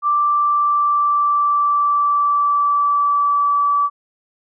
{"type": "tone with pitch glide", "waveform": "sine", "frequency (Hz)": [1174.7, 1152.5], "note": ["D6", "D6"], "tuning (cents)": [0, -33], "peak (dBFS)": -13, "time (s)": [0.02, 3.9], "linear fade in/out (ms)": 50, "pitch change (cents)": -33, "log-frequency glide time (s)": [0.2, 3.57], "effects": []}